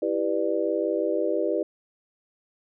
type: chord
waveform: sine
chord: E minor seventh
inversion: none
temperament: just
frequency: 329.6 / 395.6 / 494.4 / 593.3 Hz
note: E4 / G4 / B4 / D5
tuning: 0 / +16 / +2 / +18 cents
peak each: -28 dBFS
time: 0.02-1.63 s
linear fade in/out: 5 ms
effects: none